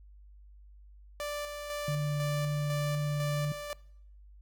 sawtooth tone with tremolo, 587.3 Hz, D5, in tune, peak -30 dBFS, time 1.2-3.73 s, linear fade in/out 0 ms, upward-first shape square, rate 2 Hz, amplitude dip 40%
sine tone with vibrato, 146.83 Hz, D3, in tune, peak -29 dBFS, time 1.88-3.52 s, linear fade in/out 2 ms, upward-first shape sine, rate 2 Hz, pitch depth 11 cents each way
effects noise-tail reverb RT60 0.7 s tail -22 dB re dry + added 50 Hz sine -51 dBFS peak until 4.41 s

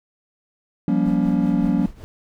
triangle chord, G half-diminished seventh, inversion third, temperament just, 176.4 / 196 / 235.2 / 282.2 Hz, F3 / G3 / Bb3 / Db4, +18 / 0 / +16 / +31 cents, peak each -20 dBFS, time 0.88-1.86 s, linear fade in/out 2 ms
brown noise with tremolo, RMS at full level -34 dBFS, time 1.05-2.04 s, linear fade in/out 0 ms, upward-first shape triangle, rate 5.3 Hz, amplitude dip 80%
effects none

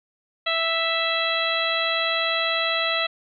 harmonic tone, 659.3 Hz, E5, in tune, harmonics 1 / 2 / 3 / 4 / 5 / 6, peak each -28 / -28 / -28 / -28 / -28 / -28 dBFS, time 0.46-3.07 s, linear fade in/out 10 ms, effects none

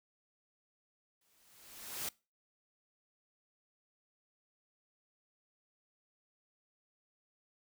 white noise with exponential growth, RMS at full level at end -37 dBFS, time 1.21-2.09 s, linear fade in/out 5 ms, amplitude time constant 190 ms, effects noise-tail reverb RT60 0.3 s tail -23 dB re dry

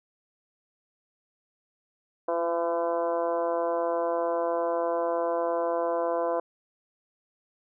harmonic tone with a mistuned harmonic, 168.9 Hz, E3, 42 cents sharp, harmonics 2 / 3 / 4 / 5 / 6 / 7 / 8 / 9, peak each -34 / -28 / -29 / -40 / -33 / -44 / -45 / -47 dBFS, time 2.28-6.4 s, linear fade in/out 5 ms, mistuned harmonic 2, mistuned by +16 cents, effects none

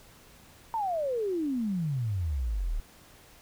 sine exponential sweep, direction down, 932.3 to 34.62 Hz, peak -27 dBFS, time 0.74-2.8 s, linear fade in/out 0 ms, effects pink hiss -55 dBFS RMS until 3.41 s

